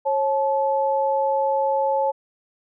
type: tone pair together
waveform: sine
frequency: 545 / 865.1 Hz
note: C#5 / A5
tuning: -29 / -30 cents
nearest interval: minor sixth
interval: 799 cents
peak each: -21 dBFS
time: 0.05-2.12 s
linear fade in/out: 20 ms
effects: none